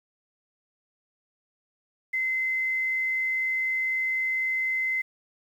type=tone with quantisation; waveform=sine; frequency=2058 Hz; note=C7; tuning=29 cents flat; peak=-24 dBFS; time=2.13-5.02 s; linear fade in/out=10 ms; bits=9; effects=none